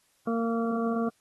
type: harmonic tone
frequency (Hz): 229.8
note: A#3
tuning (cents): -25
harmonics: 1 / 2 / 3 / 5 / 6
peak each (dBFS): -27 / -31 / -35 / -36 / -42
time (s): 0.27-1.09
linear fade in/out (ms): 5
effects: white hiss -68 dBFS RMS until 1.2 s + AAC 32 kbps

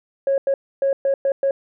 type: tone bursts at uneven times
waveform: sine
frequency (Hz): 548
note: C#5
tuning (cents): -20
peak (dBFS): -14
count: 6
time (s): 0.27-0.38 / 0.47-0.54 / 0.82-0.93 / 1.05-1.14 / 1.25-1.32 / 1.43-1.51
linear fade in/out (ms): 2
effects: tanh soft clip ceiling -12 dBFS

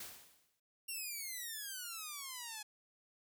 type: noise with exponential decay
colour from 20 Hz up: white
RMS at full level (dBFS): -45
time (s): 0-0.6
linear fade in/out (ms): 5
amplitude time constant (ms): 130
type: exponential sweep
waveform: 5% pulse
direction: down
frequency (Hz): 2794 to 836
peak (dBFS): -32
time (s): 0.88-2.63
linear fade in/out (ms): 10
effects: none

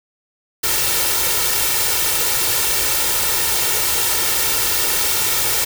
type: noise with comb filter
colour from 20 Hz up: white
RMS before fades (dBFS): -18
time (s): 0.63-5.65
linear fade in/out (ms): 10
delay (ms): 2.2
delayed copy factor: +0.65
effects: none

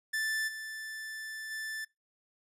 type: tone with level steps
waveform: 45% pulse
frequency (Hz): 1760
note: A6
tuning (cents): 0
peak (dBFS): -30 / -39 / -36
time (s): 0.13-1.85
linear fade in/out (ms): 10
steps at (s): 0.47 / 1.5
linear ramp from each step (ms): 20
effects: noise-tail reverb RT60 0.2 s tail -22 dB re dry + resampled to 32000 Hz

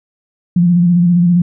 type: tone with vibrato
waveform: sine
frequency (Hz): 174.61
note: F3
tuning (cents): 0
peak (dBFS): -7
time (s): 0.56-1.42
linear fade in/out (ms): 5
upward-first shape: square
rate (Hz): 15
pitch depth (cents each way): 35
effects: none

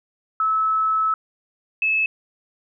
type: tone pair in turn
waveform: sine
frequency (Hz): 1300 / 2600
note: E6 / E7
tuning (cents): -24 / -24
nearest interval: octave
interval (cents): 1200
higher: second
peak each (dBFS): -17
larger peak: neither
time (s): 0.4-1.14 / 1.82-2.06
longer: first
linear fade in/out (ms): 2
effects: none

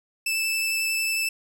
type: tone with vibrato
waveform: sawtooth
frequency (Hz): 2637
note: E7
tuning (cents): 0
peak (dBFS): -20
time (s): 0.26-1.29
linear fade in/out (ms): 5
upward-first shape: triangle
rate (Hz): 11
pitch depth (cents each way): 11
effects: none

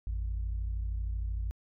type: tone pair together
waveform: sine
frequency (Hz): 54.34 / 87.31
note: A1 / F2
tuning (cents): -21 / 0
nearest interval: minor sixth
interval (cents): 821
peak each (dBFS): -30 / -38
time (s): 0.07-1.51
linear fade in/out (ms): 0
effects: tanh soft clip ceiling -26 dBFS

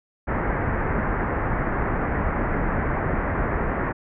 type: low-pass noise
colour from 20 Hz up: pink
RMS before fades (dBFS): -24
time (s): 0.27-3.93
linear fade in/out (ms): 20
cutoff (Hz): 2000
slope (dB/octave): 48
effects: none

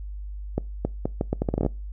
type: accelerating click train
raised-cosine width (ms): 2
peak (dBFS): -10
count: 13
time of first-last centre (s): 0.58-1.663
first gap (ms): 270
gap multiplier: 0.76
effects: noise-tail reverb RT60 0.3 s tail -25 dB re dry + added 50 Hz sine -32 dBFS peak until 1.92 s

